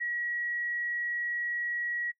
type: tone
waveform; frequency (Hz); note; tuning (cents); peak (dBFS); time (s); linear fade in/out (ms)
sine; 1915; A#6; +46; -30; 0-2.12; 20
effects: noise-tail reverb RT60 0.1 s tail -22 dB re dry